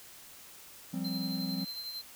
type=chord; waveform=triangle; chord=F suspended second; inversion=none; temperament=equal; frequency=174.61 / 196 / 261.6 Hz; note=F3 / G3 / C4; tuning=0 / 0 / 0 cents; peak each=-35 dBFS; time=0.93-1.65 s; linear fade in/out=10 ms
type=tone with tremolo; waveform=square; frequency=4113 Hz; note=C8; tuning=30 cents flat; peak=-37 dBFS; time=1.04-2.02 s; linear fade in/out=10 ms; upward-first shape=sine; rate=11 Hz; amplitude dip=45%
effects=white hiss -52 dBFS RMS until 2.15 s